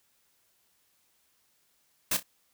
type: noise with echo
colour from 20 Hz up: white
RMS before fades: -27 dBFS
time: 2.11-2.17 s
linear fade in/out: 5 ms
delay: 30 ms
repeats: 2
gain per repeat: -12 dB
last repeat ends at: 2.23 s
effects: white hiss -70 dBFS RMS until 2.53 s